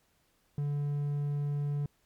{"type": "tone", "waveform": "triangle", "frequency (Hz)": 144.7, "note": "D3", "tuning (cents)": -25, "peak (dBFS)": -27, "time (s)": [0.58, 1.86], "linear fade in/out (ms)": 2, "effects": ["pink hiss -71 dBFS RMS until 2.05 s", "MP3 96 kbps"]}